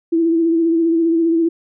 sine tone with vibrato, 330.9 Hz, E4, 7 cents sharp, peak -12 dBFS, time 0.12-1.49 s, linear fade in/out 10 ms, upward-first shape sine, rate 15 Hz, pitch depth 35 cents each way, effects none

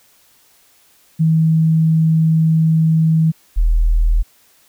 sine tone pair in turn, 160.4 / 40.1 Hz, E3 / E1, -47 / -47 cents, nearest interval 2 octaves, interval 2400 cents, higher first, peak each -10 dBFS, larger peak neither, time 1.19-3.32 / 3.56-4.23 s, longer first, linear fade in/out 20 ms, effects white hiss -53 dBFS RMS until 4.68 s

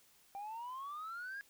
sine exponential sweep, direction up, 784 to 1661.2 Hz, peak -40 dBFS, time 0.35-1.41 s, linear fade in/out 0 ms, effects tanh soft clip ceiling -40 dBFS + white hiss -67 dBFS RMS until 1.49 s

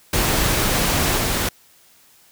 pink noise with level steps, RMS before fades -19 / -21 dBFS, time 0.13-1.49 s, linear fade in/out 5 ms, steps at 1.17 s, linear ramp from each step 20 ms, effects white hiss -53 dBFS RMS until 2.31 s

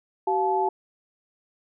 sine tone cluster, 381.3 / 704 / 866 Hz, G4 / F5 / A5, -48 / +14 / -28 cents, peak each -25 / -29 / -23 dBFS, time 0.27-0.69 s, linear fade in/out 5 ms, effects none

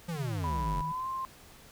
square exponential sweep, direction down, 178.8 to 40.74 Hz, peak -33 dBFS, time 0.08-0.82 s, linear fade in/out 10 ms
sine tone with vibrato, 155.56 Hz, D#3, in tune, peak -36 dBFS, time 0.15-0.92 s, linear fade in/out 5 ms, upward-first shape square, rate 5.8 Hz, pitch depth 19 cents each way
sine tone with pitch glide, 987.8 to 1052.6 Hz, B5 to C6, 0 to +10 cents, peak -32 dBFS, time 0.44-1.25 s, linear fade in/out 0 ms, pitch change +110 cents, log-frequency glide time 0.87-1.07 s
effects pink hiss -54 dBFS RMS until 1.71 s

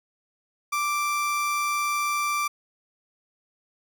30% pulse tone, 1174.7 Hz, D6, in tune, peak -21 dBFS, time 0.72-2.48 s, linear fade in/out 10 ms, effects none

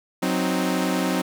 sawtooth chord, C diminished, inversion second, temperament equal, 185 / 261.6 / 311.1 Hz, Gb3 / C4 / Eb4, 0 / 0 / 0 cents, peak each -21 / -21 / -23 dBFS, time 0.22-1.22 s, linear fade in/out 10 ms, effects none

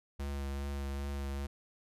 square tone with vibrato, 69.7 Hz, C#2, 10 cents sharp, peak -36 dBFS, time 0.19-1.47 s, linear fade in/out 10 ms, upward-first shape triangle, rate 2.5 Hz, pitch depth 23 cents each way, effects resampled to 32000 Hz

